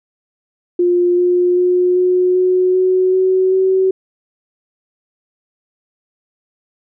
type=tone with pitch steps; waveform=sine; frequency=353.2 / 356.7 / 360.2 / 363.8 / 367.3 / 371 / 374.6 / 378.3 Hz; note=F4 / F4 / F#4 / F#4 / F#4 / F#4 / F#4 / F#4; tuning=+20 / +37 / -46 / -29 / -13 / +5 / +21 / +38 cents; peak=-10 dBFS; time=0.79-3.91 s; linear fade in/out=5 ms; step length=390 ms; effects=none